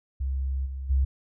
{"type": "tone with level steps", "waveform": "sine", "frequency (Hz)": 66.8, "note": "C2", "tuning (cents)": 36, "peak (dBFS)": [-25, -31, -19], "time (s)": [0.2, 1.05], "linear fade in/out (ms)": 10, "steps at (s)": [0.65, 0.89], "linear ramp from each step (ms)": 20, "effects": []}